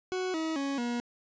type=tone with pitch steps; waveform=40% pulse; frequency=370 / 320.2 / 277.2 / 239.9 Hz; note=F#4 / D#4 / C#4 / A#3; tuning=0 / +50 / 0 / +50 cents; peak=-29 dBFS; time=0.12-1 s; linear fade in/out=0 ms; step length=220 ms; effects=resampled to 16000 Hz + 10-bit